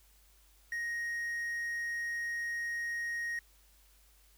triangle tone with quantisation, 1874 Hz, A#6, 9 cents sharp, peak -32 dBFS, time 0.72-3.39 s, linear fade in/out 2 ms, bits 10, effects added 50 Hz sine -63 dBFS peak until 4.37 s + white hiss -66 dBFS RMS until 4.37 s

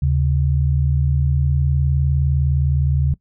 sine tone pair together, 76.38 / 136 Hz, D#2 / C#3, -31 / -33 cents, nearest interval minor seventh, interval 998 cents, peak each -17 dBFS, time 0.02-3.14 s, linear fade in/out 5 ms, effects noise-tail reverb RT60 0.1 s tail -20 dB re dry

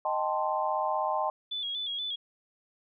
sine chord, A half-diminished seventh, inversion second, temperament equal, 622.3 / 784 / 880 / 1046.5 Hz, Eb5 / G5 / A5 / C6, 0 / 0 / 0 / 0 cents, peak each -32 dBFS, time 0.05-1.3 s, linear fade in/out 2 ms
sine tone with vibrato, 3394 Hz, G#7, 37 cents sharp, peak -31 dBFS, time 1.51-2.16 s, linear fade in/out 10 ms, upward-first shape square, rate 4.2 Hz, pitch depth 50 cents each way
effects none

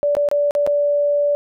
sine tone with dropouts, 580 Hz, D5, 22 cents flat, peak -14 dBFS, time 0.03-1.35 s, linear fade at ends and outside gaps 0 ms, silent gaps 0.151-0.168 / 0.288-0.314 / 0.509-0.551 / 0.665-0.674 s, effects none

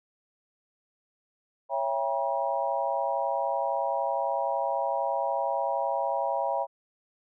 sine chord, C# diminished seventh, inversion none, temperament just, 554.4 / 665.2 / 798.3 / 957.9 Hz, C#5 / E5 / G5 / Bb5, 0 / +16 / +31 / +47 cents, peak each -31 dBFS, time 1.69-6.67 s, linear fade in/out 50 ms, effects none

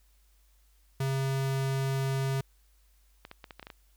square tone, 134.9 Hz, C#3, 47 cents flat, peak -28 dBFS, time 1-2.41 s, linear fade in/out 5 ms
clicks, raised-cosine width 0.3 ms, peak -27 dBFS, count 8, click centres 3.251 / 3.314 / 3.442 / 3.508 / 3.596 / 3.628 / 3.669 / 3.702 s
effects added 50 Hz sine -61 dBFS peak until 3.96 s + white hiss -70 dBFS RMS until 3.96 s

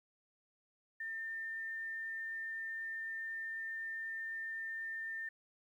sine tone with frequency modulation, 1802 Hz, A6, 41 cents sharp, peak -39 dBFS, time 1-5.29 s, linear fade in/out 5 ms, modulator 26.5 Hz, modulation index 0.21, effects 12-bit

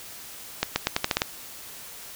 accelerating click train, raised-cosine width 0.2 ms, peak -4 dBFS, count 8, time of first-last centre 0.63-1.219 s, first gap 130 ms, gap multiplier 0.85, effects white hiss -42 dBFS RMS until 2.15 s

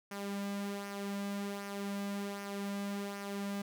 sawtooth tone with flanger, 200.5 Hz, G3, 39 cents sharp, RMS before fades -39 dBFS, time 0.11-3.62 s, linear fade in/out 5 ms, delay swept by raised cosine 0.25 to 2.85 ms, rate 1.3 Hz, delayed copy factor -0.5, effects none

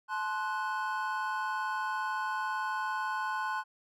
triangle chord, F# diminished, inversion first, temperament equal with one note detuned, 864.4 / 1046.5 / 1480 Hz, A5 / C6 / F#6, -31 / 0 / 0 cents, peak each -34 / -33 / -34 dBFS, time 0.08-3.64 s, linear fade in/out 50 ms, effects none

